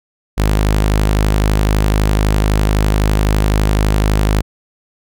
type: tone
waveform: sawtooth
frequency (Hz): 51.91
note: G#1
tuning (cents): 0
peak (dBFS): -7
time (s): 0.37-4.42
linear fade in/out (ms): 20
effects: none